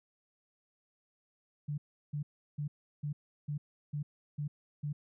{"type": "tone bursts", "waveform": "sine", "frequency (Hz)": 146.83, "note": "D3", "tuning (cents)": 0, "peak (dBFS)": -33, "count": 8, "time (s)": [1.68, 4.93], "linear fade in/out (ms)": 10, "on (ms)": 100, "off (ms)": 350, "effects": []}